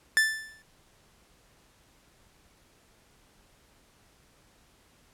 45% pulse tone with exponential decay, 1760 Hz, A6, in tune, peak -17 dBFS, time 0.17-0.62 s, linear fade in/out 0 ms, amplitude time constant 97 ms, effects pink hiss -62 dBFS RMS until 5.13 s + low-pass 12000 Hz 12 dB/octave

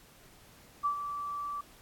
sine tone with ADSR envelope, 1160 Hz, D6, 22 cents flat, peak -25 dBFS, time 0.83-1.61 s, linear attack 25 ms, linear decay 94 ms, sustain -9 dB, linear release 5 ms, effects pink hiss -58 dBFS RMS until 1.81 s + AAC 64 kbps

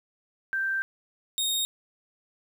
sine / sawtooth tone pair in turn, 1568 / 3713 Hz, G6 / A#7, 0 / -8 cents, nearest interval octave + minor third, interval 1492 cents, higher second, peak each -25 / -22 dBFS, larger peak second, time 0.53-0.82 / 1.38-1.65 s, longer first, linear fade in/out 0 ms, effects 10-bit

